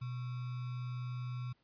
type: tone with sample-and-hold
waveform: sine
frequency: 124.3 Hz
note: B2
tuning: 12 cents sharp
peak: -37 dBFS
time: 0.01-1.53 s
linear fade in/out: 10 ms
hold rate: 1225 Hz
effects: pink hiss -75 dBFS RMS until 1.63 s + resampled to 11025 Hz